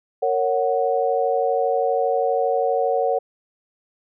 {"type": "chord", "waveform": "sine", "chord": "F# major", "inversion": "first", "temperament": "just", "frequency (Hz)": [462.5, 555, 740], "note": ["A#4", "C#5", "F#5"], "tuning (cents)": [-14, 2, 0], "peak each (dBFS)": -22, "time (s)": [0.22, 3.19], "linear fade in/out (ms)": 10, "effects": []}